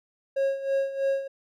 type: tone with tremolo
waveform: triangle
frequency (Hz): 545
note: C#5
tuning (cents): -29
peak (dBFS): -19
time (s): 0.36-1.28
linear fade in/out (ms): 10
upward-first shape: sine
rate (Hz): 3.1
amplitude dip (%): 75
effects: none